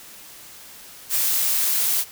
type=noise; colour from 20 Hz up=blue; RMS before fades=-21 dBFS; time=1.09-2.05 s; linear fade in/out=50 ms; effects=white hiss -43 dBFS RMS until 2.11 s